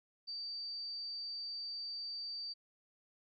sine tone, 4632 Hz, D8, 25 cents flat, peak -40 dBFS, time 0.27-2.54 s, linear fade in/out 20 ms, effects none

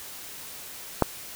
click, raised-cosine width 1 ms, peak -4 dBFS, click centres 1.023 s, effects white hiss -41 dBFS RMS until 1.35 s

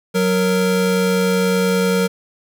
square tone pair together, 185 / 464.6 Hz, F#3 / A#4, 0 / -6 cents, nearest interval octave + major third, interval 1594 cents, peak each -18 dBFS, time 0.14-2.08 s, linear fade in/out 20 ms, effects none

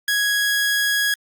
sawtooth tone, 1661.2 Hz, G#6, in tune, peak -14 dBFS, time 0.08-1.14 s, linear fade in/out 2 ms, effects Opus 48 kbps

